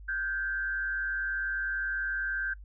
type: tone with frequency modulation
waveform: sine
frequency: 1561 Hz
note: G6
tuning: 8 cents flat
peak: -29 dBFS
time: 0.08-2.54 s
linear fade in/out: 10 ms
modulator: 111 Hz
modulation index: 0.65
effects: noise-tail reverb RT60 0.1 s tail -25 dB re dry + added 50 Hz sine -44 dBFS peak until 2.64 s